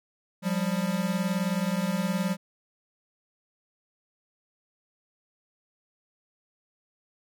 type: beating tone pair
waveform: square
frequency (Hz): 177.7 / 196.7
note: F3 / G3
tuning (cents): +30 / +6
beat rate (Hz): 19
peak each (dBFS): -29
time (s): 0.42-2.37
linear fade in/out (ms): 50
effects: none